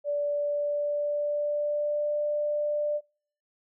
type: tone with pitch glide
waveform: sine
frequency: 581 to 592.5 Hz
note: D5 to D5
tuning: -19 to +15 cents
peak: -25 dBFS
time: 0.04-3.01 s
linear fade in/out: 50 ms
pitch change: +34 cents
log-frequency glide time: 0.2-2.16 s
effects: noise-tail reverb RT60 0.5 s tail -25 dB re dry